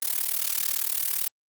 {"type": "noise with amplitude modulation", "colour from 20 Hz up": "blue", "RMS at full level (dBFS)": -23, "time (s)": [0.02, 1.28], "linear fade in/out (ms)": 5, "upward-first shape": "sine", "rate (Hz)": 37.8, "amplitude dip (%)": 85, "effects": ["Opus 32 kbps"]}